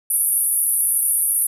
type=band-pass noise; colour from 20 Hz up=white; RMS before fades=-19 dBFS; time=0.1-1.47 s; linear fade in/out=5 ms; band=9500 to 12000 Hz; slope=96 dB/octave; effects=none